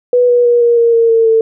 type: tone with pitch steps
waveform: sine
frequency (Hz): 491.8 / 485.3 / 478.9 / 472.6 / 466.3 / 460.2 / 454.1 / 448.1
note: B4 / B4 / A#4 / A#4 / A#4 / A#4 / A#4 / A4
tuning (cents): -7 / -30 / +47 / +24 / +1 / -22 / -45 / +32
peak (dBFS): -6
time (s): 0.13-1.41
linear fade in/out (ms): 2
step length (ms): 160
effects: none